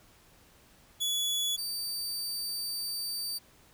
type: tone pair in turn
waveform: sawtooth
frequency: 3400 / 4630 Hz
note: G#7 / D8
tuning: +40 / -25 cents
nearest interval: perfect fourth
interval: 535 cents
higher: second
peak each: -25 / -30 dBFS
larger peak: first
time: 1-1.57 / 1.57-3.39 s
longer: second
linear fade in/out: 20 ms
effects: pink hiss -60 dBFS RMS until 3.73 s